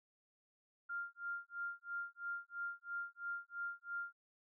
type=tone with tremolo; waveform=sine; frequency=1396.9 Hz; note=F6; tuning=in tune; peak=-38 dBFS; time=0.89-4.13 s; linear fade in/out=10 ms; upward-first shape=sine; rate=3 Hz; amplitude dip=100%; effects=none